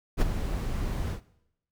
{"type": "noise with ADSR envelope", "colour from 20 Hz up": "brown", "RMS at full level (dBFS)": -20, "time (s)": [0.17, 1.21], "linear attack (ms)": 47, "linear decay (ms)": 17, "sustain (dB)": -10, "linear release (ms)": 93, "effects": ["noise-tail reverb RT60 0.8 s tail -19 dB re dry"]}